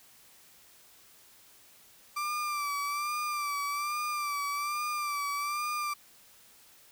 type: tone with vibrato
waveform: 35% pulse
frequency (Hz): 1174.7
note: D6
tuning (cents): 0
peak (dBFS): -29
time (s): 2.16-5.94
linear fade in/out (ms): 10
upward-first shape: sine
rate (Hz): 1.2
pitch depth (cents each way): 49
effects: white hiss -58 dBFS RMS until 6.91 s